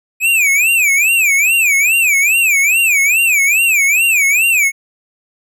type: tone with vibrato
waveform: square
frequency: 2460 Hz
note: D#7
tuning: 20 cents flat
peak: -10 dBFS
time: 0.2-4.72 s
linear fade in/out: 50 ms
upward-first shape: sine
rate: 2.4 Hz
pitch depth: 210 cents each way
effects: none